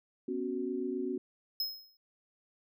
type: chord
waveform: sine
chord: B suspended second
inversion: none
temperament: equal with one note detuned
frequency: 246.9 / 274.6 / 370 Hz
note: B3 / C#4 / F#4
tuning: 0 / -16 / 0 cents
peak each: -38 / -37 / -35 dBFS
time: 0.28-1.18 s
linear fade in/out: 5 ms
type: tone with exponential decay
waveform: square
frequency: 5140 Hz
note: E8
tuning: 45 cents flat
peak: -29 dBFS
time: 1.6-1.97 s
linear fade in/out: 2 ms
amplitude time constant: 80 ms
effects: none